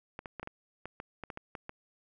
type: clicks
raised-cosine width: 0.5 ms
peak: -25 dBFS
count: 12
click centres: 0.191 / 0.258 / 0.397 / 0.43 / 0.474 / 0.856 / 1.001 / 1.237 / 1.302 / 1.374 / 1.552 / 1.694 s
effects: none

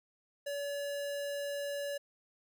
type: tone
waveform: square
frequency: 570 Hz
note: C#5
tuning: 48 cents sharp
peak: -36 dBFS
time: 0.46-1.98 s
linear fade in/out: 10 ms
effects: none

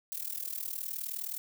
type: noise with amplitude modulation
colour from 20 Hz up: violet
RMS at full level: -34 dBFS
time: 0.12-1.38 s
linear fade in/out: 0 ms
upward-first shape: sine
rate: 39.4 Hz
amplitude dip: 85%
effects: none

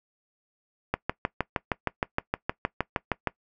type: click train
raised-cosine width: 0.5 ms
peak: -9 dBFS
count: 16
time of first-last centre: 0.94-3.273 s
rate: 6.43 Hz
effects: noise-tail reverb RT60 0.1 s tail -21 dB re dry

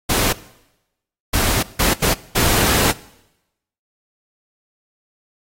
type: noise bursts at uneven times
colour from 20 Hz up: pink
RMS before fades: -17 dBFS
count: 5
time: 0.09-0.33 / 1.33-1.63 / 1.79-1.94 / 2.02-2.14 / 2.35-2.92 s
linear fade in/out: 10 ms
effects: noise-tail reverb RT60 0.9 s tail -20 dB re dry + AAC 48 kbps

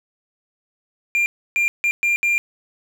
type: tone bursts at uneven times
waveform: triangle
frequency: 2391 Hz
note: D7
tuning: 30 cents sharp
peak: -14 dBFS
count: 5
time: 1.15-1.26 / 1.56-1.68 / 1.84-1.91 / 2.03-2.16 / 2.23-2.38 s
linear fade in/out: 0 ms
effects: none

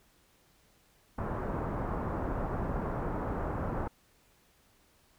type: low-pass noise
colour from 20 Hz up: pink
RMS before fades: -34 dBFS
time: 1.18-3.88 s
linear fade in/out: 5 ms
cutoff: 1300 Hz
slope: 24 dB/octave
effects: pink hiss -66 dBFS RMS until 5.18 s

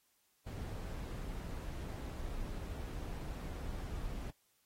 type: noise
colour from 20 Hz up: brown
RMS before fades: -42 dBFS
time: 0.46-4.31 s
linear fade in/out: 10 ms
effects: white hiss -75 dBFS RMS until 4.65 s + AAC 48 kbps

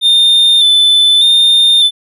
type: tone with vibrato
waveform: triangle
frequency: 3572 Hz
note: A7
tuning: 25 cents sharp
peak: -4 dBFS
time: 0.01-1.91 s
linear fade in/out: 50 ms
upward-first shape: square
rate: 0.83 Hz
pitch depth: 28 cents each way
effects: none

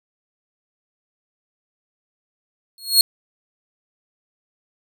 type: tone with exponential growth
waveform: sawtooth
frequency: 4306 Hz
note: C8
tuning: 49 cents sharp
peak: -3 dBFS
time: 2.78-3.01 s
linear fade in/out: 1 ms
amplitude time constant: 50 ms
effects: none

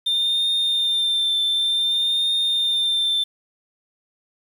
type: tone with vibrato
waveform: triangle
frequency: 3600 Hz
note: A7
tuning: 39 cents sharp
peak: -16 dBFS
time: 0.06-3.24 s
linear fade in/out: 10 ms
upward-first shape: triangle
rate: 0.55 Hz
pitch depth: 28 cents each way
effects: tanh soft clip ceiling -12 dBFS + 8-bit

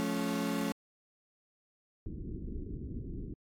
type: chord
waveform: 35% pulse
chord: F augmented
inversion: none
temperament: equal with one note detuned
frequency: 174.61 / 215.7 / 277.2 Hz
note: F3 / A3 / C#4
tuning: 0 / -34 / 0 cents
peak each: -36 / -33 / -33 dBFS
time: 0-0.72 s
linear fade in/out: 0 ms
type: low-pass noise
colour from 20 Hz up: pink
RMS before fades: -40 dBFS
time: 2.06-3.34 s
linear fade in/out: 2 ms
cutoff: 380 Hz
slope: 48 dB/octave
effects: AAC 64 kbps

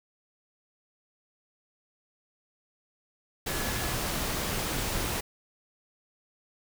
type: tone in noise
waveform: sine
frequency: 1700 Hz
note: G#6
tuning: 40 cents sharp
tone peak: -42 dBFS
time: 3.47-3.92 s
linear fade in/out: 10 ms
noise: pink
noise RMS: -31 dBFS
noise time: 3.46-5.21 s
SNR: -14 dB
effects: none

